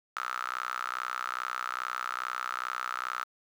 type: tone with high-pass filter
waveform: sawtooth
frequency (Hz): 62.4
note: B1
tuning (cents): +19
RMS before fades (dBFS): -35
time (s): 0.16-3.24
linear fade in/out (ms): 0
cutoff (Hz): 1300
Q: 9.1
effects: low-pass 8000 Hz 12 dB/octave + 9-bit